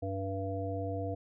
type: harmonic tone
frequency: 97 Hz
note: G2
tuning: 18 cents flat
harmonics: 1 / 3 / 5 / 7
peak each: -36 / -40 / -39 / -39 dBFS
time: 0.02-1.15 s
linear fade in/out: 10 ms
effects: none